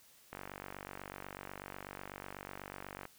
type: click train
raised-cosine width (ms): 0.5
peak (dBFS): -28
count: 132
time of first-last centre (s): 0.33-3.053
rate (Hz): 48.1
effects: white hiss -63 dBFS RMS until 3.18 s